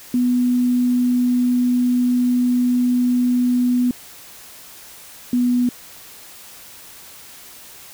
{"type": "tone pair in turn", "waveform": "sine", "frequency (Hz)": [246.9, 245.7], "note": ["B3", "B3"], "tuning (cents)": [0, -9], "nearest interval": "unison", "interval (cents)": 9, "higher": "first", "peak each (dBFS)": -14, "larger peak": "neither", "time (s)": [[0.14, 3.91], [5.33, 5.69]], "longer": "first", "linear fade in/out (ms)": 2, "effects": ["white hiss -41 dBFS RMS until 7.93 s"]}